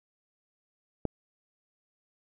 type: click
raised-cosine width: 2 ms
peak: -15 dBFS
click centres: 1.053 s
effects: none